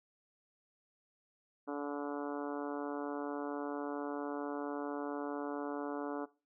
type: harmonic tone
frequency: 144.4 Hz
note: D3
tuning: 29 cents flat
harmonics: 2 / 3 / 4 / 5 / 6 / 7 / 8 / 9 / 10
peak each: -39 / -43 / -45 / -47 / -49 / -50 / -51 / -52 / -53 dBFS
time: 1.67-6.26 s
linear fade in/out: 20 ms
effects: noise-tail reverb RT60 0.3 s tail -19 dB re dry